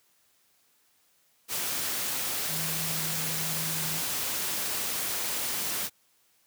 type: tone in noise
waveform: sine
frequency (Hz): 160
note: D#3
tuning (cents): +49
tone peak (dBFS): -37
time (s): 2.48-4.02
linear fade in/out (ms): 50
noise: white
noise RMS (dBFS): -31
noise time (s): 1.48-5.9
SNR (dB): -9
effects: white hiss -67 dBFS RMS until 6.46 s + high-pass 80 Hz 12 dB/octave